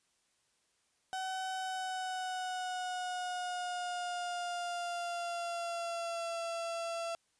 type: tone with pitch glide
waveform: 35% pulse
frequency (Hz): 755 to 672.6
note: F#5 to E5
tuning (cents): +35 to +35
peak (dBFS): -34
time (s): 1.13-7.15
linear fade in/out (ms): 0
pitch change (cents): -200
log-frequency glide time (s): 1.54-6.39
effects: white hiss -75 dBFS RMS until 7.39 s + resampled to 22050 Hz